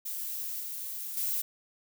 violet noise with level steps, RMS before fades -36 / -38 / -31 dBFS, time 0.05-1.42 s, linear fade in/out 10 ms, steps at 0.6 / 1.17 s, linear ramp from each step 2 ms, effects none

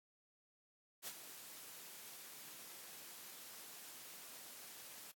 white noise with ADSR envelope, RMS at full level -44 dBFS, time 1.02-5.12 s, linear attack 51 ms, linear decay 52 ms, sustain -10 dB, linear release 12 ms, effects high-pass 150 Hz 12 dB/octave + AAC 64 kbps

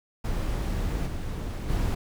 brown noise with level steps, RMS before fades -28 / -32 / -26 dBFS, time 0.24-1.95 s, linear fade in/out 10 ms, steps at 1.06 / 1.68 s, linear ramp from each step 20 ms, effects none

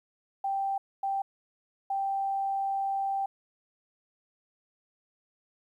sine tone bursts at uneven times, 784 Hz, G5, in tune, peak -27 dBFS, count 3, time 0.44-0.78 / 1.03-1.22 / 1.9-3.26 s, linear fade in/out 5 ms, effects 11-bit

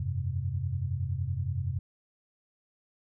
sine chord, F suspended second, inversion none, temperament equal, 87.31 / 98 / 130.81 Hz, F2 / G2 / C3, 0 / 0 / 0 cents, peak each -33 dBFS, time 0-1.79 s, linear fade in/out 5 ms, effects none

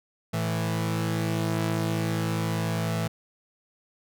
sawtooth tone pair together, 110 / 164.81 Hz, A2 / E3, 0 / 0 cents, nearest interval perfect fifth, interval 700 cents, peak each -24 dBFS, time 0.33-3.08 s, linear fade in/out 10 ms, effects none

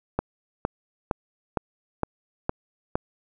click train, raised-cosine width 1 ms, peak -9 dBFS, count 7, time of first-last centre 0.19-2.955 s, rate 2.17 Hz, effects none

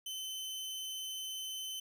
sawtooth tone, 3057 Hz, G7, 44 cents flat, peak -36 dBFS, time 0.06-1.8 s, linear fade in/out 5 ms, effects none

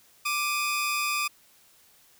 sawtooth tone pair together, 1179.8 / 2500 Hz, D6 / D#7, +8 / +8 cents, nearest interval octave + minor second, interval 1300 cents, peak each -25 dBFS, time 0.25-1.28 s, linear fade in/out 10 ms, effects white hiss -59 dBFS RMS until 2.19 s

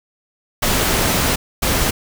pink noise bursts at uneven times, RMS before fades -17 dBFS, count 2, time 0.62-1.36 / 1.62-1.91 s, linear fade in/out 10 ms, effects none

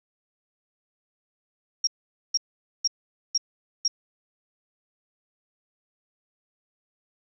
sine tone bursts, 5588 Hz, F8, in tune, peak -19 dBFS, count 5, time 1.84-3.88 s, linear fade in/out 5 ms, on 32 ms, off 470 ms, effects none

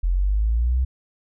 sine linear sweep, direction up, 41.98 to 65.41 Hz, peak -17 dBFS, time 0.03-0.85 s, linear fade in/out 10 ms, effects none

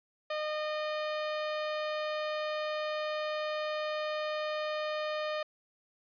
sawtooth tone, 611 Hz, D#5, 32 cents flat, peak -28 dBFS, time 0.3-5.43 s, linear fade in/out 5 ms, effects resampled to 11025 Hz

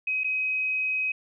sine tone with dropouts, 2530 Hz, D#7, 28 cents sharp, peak -24 dBFS, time 0.07-1.12 s, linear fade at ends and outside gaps 5 ms, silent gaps 0.236-0.243 s, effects none

